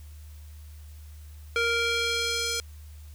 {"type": "tone with band-pass filter sweep", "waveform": "square", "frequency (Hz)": 466.2, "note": "A#4", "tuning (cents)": 0, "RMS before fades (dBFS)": -27, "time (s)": [1.56, 2.6], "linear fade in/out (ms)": 0, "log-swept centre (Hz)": [2100, 5800], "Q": 1.1, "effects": ["added 75 Hz sine -42 dBFS peak until 3.14 s", "white hiss -58 dBFS RMS until 3.14 s"]}